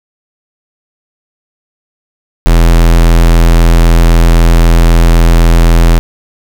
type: tone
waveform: square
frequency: 41.92 Hz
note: E1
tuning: 30 cents sharp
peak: -3 dBFS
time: 2.46-5.99 s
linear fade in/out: 0 ms
effects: none